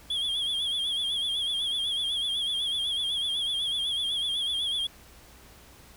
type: tone with vibrato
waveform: triangle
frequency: 3322 Hz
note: G#7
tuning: in tune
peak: -25 dBFS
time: 0.1-4.87 s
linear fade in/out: 5 ms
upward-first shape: sine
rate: 8 Hz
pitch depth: 77 cents each way
effects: added 60 Hz sine -57 dBFS peak until 5.96 s + pink hiss -53 dBFS RMS until 5.96 s